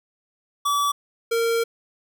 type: tone pair in turn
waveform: square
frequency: 1149 / 460.9 Hz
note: D6 / A#4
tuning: -38 / -20 cents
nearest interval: octave + major third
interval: 1582 cents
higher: first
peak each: -20 dBFS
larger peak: neither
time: 0.65-0.92 / 1.31-1.64 s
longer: second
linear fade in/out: 10 ms
effects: none